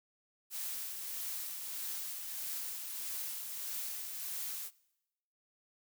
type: noise with tremolo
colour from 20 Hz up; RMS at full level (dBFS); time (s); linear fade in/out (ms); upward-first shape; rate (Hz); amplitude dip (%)
blue; -39; 0.5-4.71; 50; triangle; 1.6; 40
effects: noise-tail reverb RT60 0.9 s tail -22 dB re dry